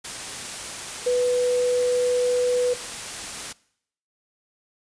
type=tone in noise; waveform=sine; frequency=493.9 Hz; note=B4; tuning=in tune; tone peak=-18 dBFS; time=1.06-2.74 s; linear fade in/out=10 ms; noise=white; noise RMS=-33 dBFS; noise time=0.04-3.53 s; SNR=+12 dB; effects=noise-tail reverb RT60 0.7 s tail -22 dB re dry + resampled to 22050 Hz